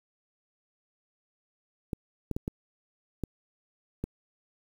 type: clicks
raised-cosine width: 3 ms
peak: -18 dBFS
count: 6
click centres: 1.932 / 2.313 / 2.365 / 2.479 / 3.237 / 4.04 s
effects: 8-bit